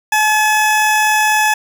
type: tone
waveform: 20% pulse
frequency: 856 Hz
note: A5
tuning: 48 cents flat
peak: -6 dBFS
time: 0.12-1.54 s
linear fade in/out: 5 ms
effects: none